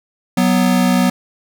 square tone pair together, 185.61 / 246.9 Hz, F#3 / B3, +6 / 0 cents, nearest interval perfect fourth, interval 494 cents, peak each -15 dBFS, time 0.37-1.1 s, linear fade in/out 5 ms, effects none

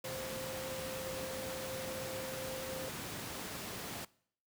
sine tone in noise, 523.3 Hz, C5, in tune, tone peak -42 dBFS, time 0.04-2.89 s, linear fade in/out 5 ms, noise pink, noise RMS -42 dBFS, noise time 0.04-4.05 s, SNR -3 dB, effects noise-tail reverb RT60 0.6 s tail -22 dB re dry + high-pass 100 Hz 12 dB/octave

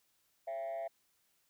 sine tone with frequency modulation, 671 Hz, E5, 31 cents sharp, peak -34 dBFS, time 0.47-0.88 s, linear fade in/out 10 ms, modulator 124 Hz, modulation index 0.55, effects tanh soft clip ceiling -36 dBFS + white hiss -75 dBFS RMS until 1.49 s

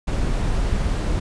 brown noise, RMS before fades -21 dBFS, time 0.07-1.2 s, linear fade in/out 10 ms, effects resampled to 22050 Hz

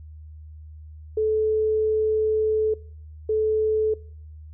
sine tone bursts at uneven times, 433.9 Hz, A4, 24 cents flat, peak -19 dBFS, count 2, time 1.17-2.74 / 3.29-3.94 s, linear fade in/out 5 ms, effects noise-tail reverb RT60 0.6 s tail -23 dB re dry + added 77 Hz sine -39 dBFS peak until 4.53 s

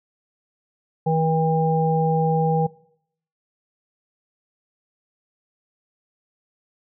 harmonic tone, 160.4 Hz, E3, 47 cents flat, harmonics 1 / 3 / 5, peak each -20 / -23 / -23 dBFS, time 1.06-2.67 s, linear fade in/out 10 ms, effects noise-tail reverb RT60 0.7 s tail -22 dB re dry

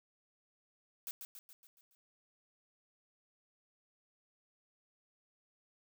blue noise with echo, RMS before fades -42 dBFS, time 1.07-1.11 s, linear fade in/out 0 ms, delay 140 ms, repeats 6, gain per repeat -5 dB, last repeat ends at 1.95 s, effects none

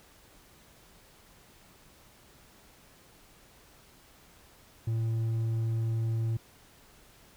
sine tone with hard clipping, 113.2 Hz, A2, 50 cents sharp, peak -28 dBFS, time 4.87-6.37 s, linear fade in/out 5 ms, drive 3 dB, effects pink hiss -58 dBFS RMS until 7.36 s

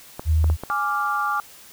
clicks, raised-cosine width 1 ms, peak -16 dBFS, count 4, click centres 0.195 / 0.443 / 0.5 / 0.636 s
sine tone, 78.8 Hz, D#2, 23 cents sharp, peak -15 dBFS, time 0.25-0.57 s, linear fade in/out 50 ms
sine chord, D diminished, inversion second, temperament equal, 830.6 / 1174.7 / 1396.9 Hz, Ab5 / D6 / F6, 0 / 0 / 0 cents, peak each -27 / -23 / -26 dBFS, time 0.7-1.4 s, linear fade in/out 0 ms
effects white hiss -46 dBFS RMS until 1.72 s

